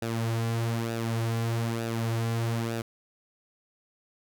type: tone with flanger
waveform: sawtooth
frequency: 114.9 Hz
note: A#2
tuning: 25 cents flat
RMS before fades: -29 dBFS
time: 0.02-2.82 s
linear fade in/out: 5 ms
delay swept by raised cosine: 0.93 to 5.53 ms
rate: 1.1 Hz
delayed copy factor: -0.6
effects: none